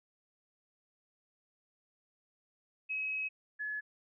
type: tone pair in turn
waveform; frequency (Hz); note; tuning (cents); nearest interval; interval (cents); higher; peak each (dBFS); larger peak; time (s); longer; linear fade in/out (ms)
sine; 2555 / 1705.3; D#7 / G#6; +45 / +45; perfect fifth; 700; first; -33 / -35; first; 2.89-3.29 / 3.59-3.81; first; 20
effects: none